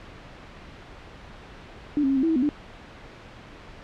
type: tone with pitch steps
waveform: sine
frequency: 294.4 / 269.5 / 272.2 / 263.4 / 327.5 / 321.8 / 250.7 / 294.5 Hz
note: D4 / C#4 / C#4 / C4 / E4 / E4 / B3 / D4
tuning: +4 / -49 / -31 / +12 / -11 / -42 / +26 / +5 cents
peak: -19 dBFS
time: 1.97-2.49 s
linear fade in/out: 0 ms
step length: 65 ms
effects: pink hiss -44 dBFS RMS until 3.83 s + low-pass 3000 Hz 12 dB/octave